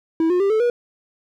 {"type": "tone with pitch steps", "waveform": "triangle", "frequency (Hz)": [325.2, 358.8, 395.8, 436.6, 481.7], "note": ["E4", "F4", "G4", "A4", "B4"], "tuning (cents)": [-23, 47, 17, -13, -43], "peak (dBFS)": -13, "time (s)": [0.2, 0.7], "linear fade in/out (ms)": 2, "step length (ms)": 100, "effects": []}